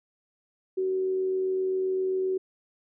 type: tone with amplitude modulation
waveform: sine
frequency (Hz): 376.3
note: F#4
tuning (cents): +29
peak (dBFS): -23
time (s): 0.77-2.38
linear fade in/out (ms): 10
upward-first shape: sine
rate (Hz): 87.6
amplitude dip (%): 25
effects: none